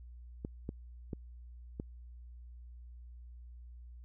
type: clicks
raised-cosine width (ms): 3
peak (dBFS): -25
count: 4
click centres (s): 0.449 / 0.691 / 1.132 / 1.799
effects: added 60 Hz sine -48 dBFS peak until 4.04 s